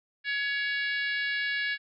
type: harmonic tone with a mistuned harmonic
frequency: 562 Hz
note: C#5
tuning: 24 cents sharp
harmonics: 3 / 4 / 5 / 6 / 7 / 8 / 9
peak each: -29 / -34 / -38 / -42 / -41 / -44 / -48 dBFS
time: 0.24-1.78 s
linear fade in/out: 50 ms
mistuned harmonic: 8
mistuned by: -24 cents
effects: none